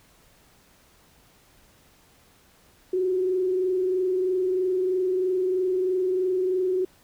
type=tone with frequency modulation; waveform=sine; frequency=370 Hz; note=F#4; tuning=in tune; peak=-21 dBFS; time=2.93-6.85 s; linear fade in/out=5 ms; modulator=23.1 Hz; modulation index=0.41; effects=pink hiss -58 dBFS RMS until 7.03 s